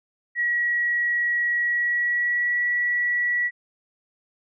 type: tone with pitch glide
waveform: sine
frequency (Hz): 1917 to 1940.4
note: A#6 to B6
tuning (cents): +48 to -31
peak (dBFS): -20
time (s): 0.35-3.51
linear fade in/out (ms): 50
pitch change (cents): +21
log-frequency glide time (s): 1.59-2.66
effects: none